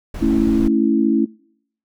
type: noise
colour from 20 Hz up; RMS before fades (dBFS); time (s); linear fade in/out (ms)
brown; -26; 0.14-0.68; 5
type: chord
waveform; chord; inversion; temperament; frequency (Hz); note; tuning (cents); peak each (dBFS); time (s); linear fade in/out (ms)
sine; A major; none; equal; 220 / 277.2 / 329.6; A3 / C#4 / E4; 0 / 0 / 0; -18; 0.21-1.26; 20
effects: noise-tail reverb RT60 0.7 s tail -26 dB re dry